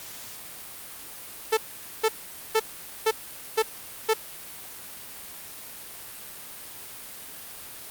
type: tone bursts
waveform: sawtooth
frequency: 441 Hz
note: A4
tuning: 4 cents sharp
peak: -15 dBFS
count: 6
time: 1.52-4.138 s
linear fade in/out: 10 ms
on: 53 ms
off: 460 ms
effects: white hiss -41 dBFS RMS until 7.9 s + Opus 48 kbps